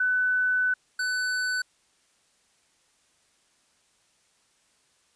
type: tone pair in turn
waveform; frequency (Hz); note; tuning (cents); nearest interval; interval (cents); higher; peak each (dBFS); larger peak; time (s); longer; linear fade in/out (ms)
sine / square; 1500 / 1500; F#6 / F#6; +23 / +23; unison; 0; neither; -21 / -26; first; 0-0.74 / 0.99-1.62; first; 5
effects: white hiss -66 dBFS RMS until 5.15 s + resampled to 22050 Hz